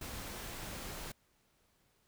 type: noise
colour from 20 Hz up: pink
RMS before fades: -44 dBFS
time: 0.01-1.12 s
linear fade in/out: 5 ms
effects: pink hiss -73 dBFS RMS until 2.07 s